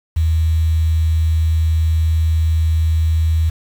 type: tone with quantisation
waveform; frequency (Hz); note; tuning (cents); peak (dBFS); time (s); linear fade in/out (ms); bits
sine; 80.3; E2; -45; -12; 0.16-3.5; 10; 6
effects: none